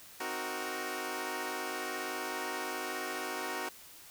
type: chord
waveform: 10% pulse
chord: C half-diminished seventh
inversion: none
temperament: equal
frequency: 261.6 / 311.1 / 370 / 466.2 Hz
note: C4 / Eb4 / Gb4 / Bb4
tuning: 0 / 0 / 0 / 0 cents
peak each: -36 / -35 / -30 / -34 dBFS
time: 0.2-3.69 s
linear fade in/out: 5 ms
effects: white hiss -53 dBFS RMS until 4.1 s